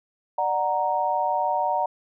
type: chord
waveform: sine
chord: D augmented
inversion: none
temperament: equal with one note detuned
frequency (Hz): 594.2 / 740 / 932.3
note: D5 / F#5 / A#5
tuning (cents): +20 / 0 / 0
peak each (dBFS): -28 / -25 / -24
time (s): 0.38-1.86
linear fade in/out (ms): 5
effects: none